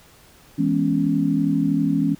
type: chord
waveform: sine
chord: C# minor seventh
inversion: first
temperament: equal with one note detuned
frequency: 164.81 / 207.7 / 244.7 / 277.2 Hz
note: E3 / G#3 / B3 / C#4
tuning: 0 / 0 / -16 / 0 cents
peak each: -23 / -24 / -26 / -20 dBFS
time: 0.58-2.15 s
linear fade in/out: 10 ms
effects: pink hiss -51 dBFS RMS until 2.19 s